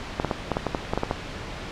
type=clicks; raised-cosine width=1 ms; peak=-9 dBFS; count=11; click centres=0.199 / 0.247 / 0.312 / 0.517 / 0.569 / 0.667 / 0.748 / 0.935 / 0.976 / 1.034 / 1.111 s; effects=pink hiss -35 dBFS RMS until 1.71 s + low-pass 4000 Hz 12 dB/octave